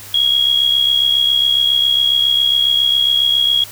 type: tone with amplitude modulation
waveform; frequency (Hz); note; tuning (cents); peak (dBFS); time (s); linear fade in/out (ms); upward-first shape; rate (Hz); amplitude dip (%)
sine; 3300; G#7; -12; -8; 0.14-3.64; 5; sine; 67.3; 65
effects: added 99 Hz sine -42 dBFS peak until 3.71 s + white hiss -35 dBFS RMS until 3.71 s